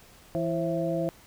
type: harmonic tone with a mistuned harmonic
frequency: 166.3 Hz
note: E3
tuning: 16 cents sharp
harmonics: 1 / 2 / 3 / 4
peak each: -31 / -31 / -31 / -31 dBFS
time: 0.35-1.09 s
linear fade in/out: 0 ms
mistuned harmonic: 3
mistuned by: +110 cents
effects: pink hiss -54 dBFS RMS until 1.26 s